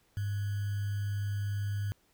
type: tone with sample-and-hold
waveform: sine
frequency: 101.3 Hz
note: G#2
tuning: 43 cents flat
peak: -30 dBFS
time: 0.17-1.92 s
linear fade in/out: 0 ms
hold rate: 1575 Hz
effects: pink hiss -69 dBFS RMS until 2.13 s